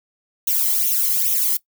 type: noise with flanger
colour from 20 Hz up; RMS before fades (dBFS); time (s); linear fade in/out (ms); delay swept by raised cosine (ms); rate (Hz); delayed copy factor
violet; -19; 0.47-1.57; 5; 0.31 to 0.99; 2.4; +0.95
effects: noise-tail reverb RT60 0.1 s tail -20 dB re dry